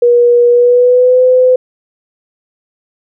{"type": "tone with pitch glide", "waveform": "sine", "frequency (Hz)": [480.6, 507.7], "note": ["B4", "B4"], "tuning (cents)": [-47, 48], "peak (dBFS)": -4, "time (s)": [0.02, 1.56], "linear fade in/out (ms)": 5, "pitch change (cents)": 95, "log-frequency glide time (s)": [0.49, 1.22], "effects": []}